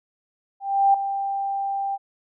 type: tone with ADSR envelope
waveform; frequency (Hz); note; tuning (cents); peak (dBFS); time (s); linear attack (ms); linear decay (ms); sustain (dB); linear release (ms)
sine; 790; G5; +13; -12; 0.6-1.98; 340; 4; -11; 38
effects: none